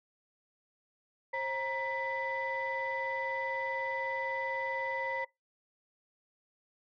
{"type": "tone cluster", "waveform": "sine", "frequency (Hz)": [533, 942, 1992], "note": ["C5", "A#5", "B6"], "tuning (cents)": [32, 18, 14], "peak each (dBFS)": [-36, -35, -35], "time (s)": [1.33, 5.25], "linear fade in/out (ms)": 10, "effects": ["noise-tail reverb RT60 0.2 s tail -24 dB re dry", "tanh soft clip ceiling -26 dBFS"]}